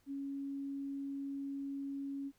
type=tone; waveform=sine; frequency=277.2 Hz; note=C#4; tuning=in tune; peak=-38 dBFS; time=0.06-2.32 s; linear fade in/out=50 ms; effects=pink hiss -73 dBFS RMS until 2.38 s